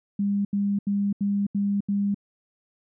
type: tone bursts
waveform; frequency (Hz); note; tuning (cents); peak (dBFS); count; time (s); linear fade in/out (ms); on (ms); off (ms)
sine; 201.3; G3; +46; -21; 6; 0.19-2.145; 5; 260; 79
effects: none